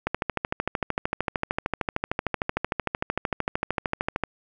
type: click train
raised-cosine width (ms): 0.5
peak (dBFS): -9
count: 56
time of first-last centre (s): 0.07-4.237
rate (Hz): 13.2
effects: none